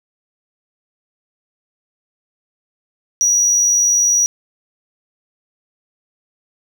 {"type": "tone", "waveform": "triangle", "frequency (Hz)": 5800, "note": "F#8", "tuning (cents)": -35, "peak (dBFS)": -10, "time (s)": [3.21, 4.26], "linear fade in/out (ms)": 0, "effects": []}